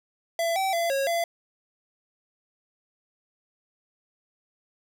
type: tone with pitch steps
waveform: square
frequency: 671 / 769 / 678 / 547 / 679 Hz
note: E5 / G5 / E5 / C#5 / F5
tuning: +31 / -33 / +49 / -23 / -49 cents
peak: -24 dBFS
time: 0.39-1.24 s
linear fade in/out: 2 ms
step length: 170 ms
effects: none